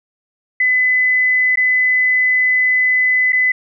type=tone with dropouts; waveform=sine; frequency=2011 Hz; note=B6; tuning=31 cents sharp; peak=-11 dBFS; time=0.6-3.52 s; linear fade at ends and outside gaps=5 ms; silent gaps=1.558-1.572 / 3.323-3.329 s; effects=none